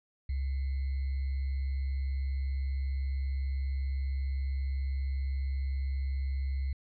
sine tone with sample-and-hold, 67.4 Hz, C#2, 48 cents flat, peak -29 dBFS, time 0.29-6.73 s, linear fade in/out 5 ms, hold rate 2100 Hz, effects resampled to 11025 Hz

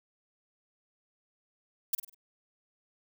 violet noise with echo, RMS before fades -27 dBFS, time 1.93-1.95 s, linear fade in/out 5 ms, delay 49 ms, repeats 4, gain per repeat -8 dB, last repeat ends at 2.146 s, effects none

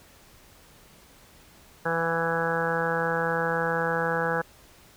harmonic tone with a mistuned harmonic, 165.8 Hz, E3, 10 cents sharp, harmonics 1 / 2 / 3 / 4 / 5 / 6 / 7 / 8 / 9 / 10, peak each -33 / -39 / -28 / -38 / -32 / -36 / -38 / -34 / -32 / -32 dBFS, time 1.85-4.42 s, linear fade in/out 10 ms, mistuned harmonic 4, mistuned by +22 cents, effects pink hiss -54 dBFS RMS until 4.96 s

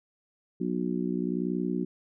harmonic tone, 61 Hz, B1, 21 cents flat, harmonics 3 / 4 / 5 / 6, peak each -31 / -32 / -33 / -34 dBFS, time 0.6-1.85 s, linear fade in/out 10 ms, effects none

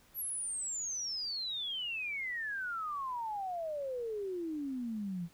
sine exponential sweep, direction down, 12000 to 164.81 Hz, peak -35 dBFS, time 0.14-5.29 s, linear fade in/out 50 ms, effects pink hiss -64 dBFS RMS until 5.33 s

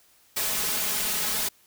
white noise with comb filter, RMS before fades -27 dBFS, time 0.36-1.49 s, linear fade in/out 10 ms, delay 4.7 ms, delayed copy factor +1, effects white hiss -60 dBFS RMS until 1.66 s

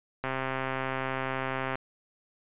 click train, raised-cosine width 0.5 ms, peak -16 dBFS, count 201, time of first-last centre 0.24-1.755 s, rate 132 Hz, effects resampled to 8000 Hz

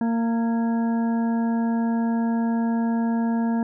harmonic tone with a mistuned harmonic, 230 Hz, A#3, 23 cents flat, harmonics 1 / 2 / 3 / 4 / 6 / 7, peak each -20 / -36 / -34 / -34 / -47 / -42 dBFS, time 0.01-3.63 s, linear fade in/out 2 ms, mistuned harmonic 7, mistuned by +45 cents, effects none

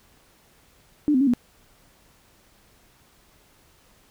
sine tone with pitch steps, 297.1 / 256.7 / 279.7 / 242.7 Hz, D4 / C4 / C#4 / B3, +20 / -33 / +16 / -30 cents, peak -16 dBFS, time 1.08-1.336 s, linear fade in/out 0 ms, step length 64 ms, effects pink hiss -58 dBFS RMS until 4.1 s

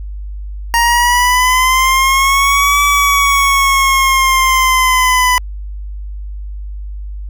25% pulse linear two-way sweep, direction up then down, 932.3 to 1149 to 995 Hz, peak -5 dBFS, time 0.74-5.38 s, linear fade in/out 0 ms, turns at 2.82 s, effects added 50 Hz sine -22 dBFS peak until 7.29 s

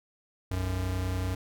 square tone pair together, 61.74 / 92.5 Hz, B1 / F#2, 0 / 0 cents, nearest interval perfect fifth, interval 700 cents, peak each -35 / -30 dBFS, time 0.51-1.35 s, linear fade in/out 5 ms, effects none

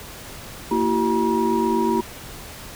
sine tone cluster, 231.1 / 334.3 / 382.5 / 956 Hz, A#3 / E4 / G4 / A#5, -15 / +24 / -42 / +43 cents, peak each -23 dBFS, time 0.71-2.01 s, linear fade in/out 5 ms, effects pink hiss -38 dBFS RMS until 2.75 s

